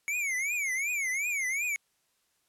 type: tone with vibrato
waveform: square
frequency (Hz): 2225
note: C#7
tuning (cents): +6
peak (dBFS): -29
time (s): 0.08-1.76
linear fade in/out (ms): 0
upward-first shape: triangle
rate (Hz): 2.7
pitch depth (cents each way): 210
effects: white hiss -73 dBFS RMS until 2.48 s + low-pass 12000 Hz 12 dB/octave